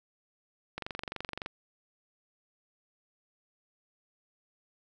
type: click train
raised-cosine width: 0.3 ms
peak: -20 dBFS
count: 17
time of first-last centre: 0.78-1.461 s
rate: 23.5 Hz
effects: none